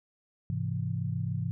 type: chord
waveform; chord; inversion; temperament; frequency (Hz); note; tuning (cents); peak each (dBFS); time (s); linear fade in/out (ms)
sine; Ab augmented; none; equal with one note detuned; 103.83 / 130.81 / 167.21; Ab2 / C3 / E3; 0 / 0 / +25; -33 / -33 / -34; 0.5-1.51; 0
effects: none